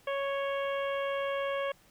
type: harmonic tone with a mistuned harmonic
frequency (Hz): 554.4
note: C#5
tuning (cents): 0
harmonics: 1 / 2 / 3 / 4 / 5 / 6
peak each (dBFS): -31 / -37 / -41 / -43 / -45 / -47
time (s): 0.07-1.72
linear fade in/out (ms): 5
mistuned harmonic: 6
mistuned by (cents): -42
effects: pink hiss -62 dBFS RMS until 1.9 s